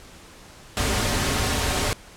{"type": "noise with comb filter", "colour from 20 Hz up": "pink", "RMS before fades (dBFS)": -23, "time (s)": [0.77, 1.93], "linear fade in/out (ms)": 0, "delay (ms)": 6, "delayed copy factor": -0.5, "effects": ["pink hiss -46 dBFS RMS until 2.16 s", "low-pass 10000 Hz 12 dB/octave"]}